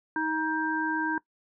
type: harmonic tone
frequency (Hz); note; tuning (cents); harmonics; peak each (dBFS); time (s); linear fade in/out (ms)
315.4; D#4; +24; 1 / 3 / 5; -30 / -30 / -30; 0.16-1.18; 2
effects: noise-tail reverb RT60 0.1 s tail -21 dB re dry